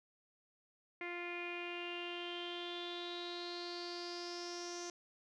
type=tone with low-pass filter sweep; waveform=sawtooth; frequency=349.2 Hz; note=F4; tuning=in tune; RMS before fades=-44 dBFS; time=1.01-4.9 s; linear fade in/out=2 ms; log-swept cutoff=2200 to 6000 Hz; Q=8.2; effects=none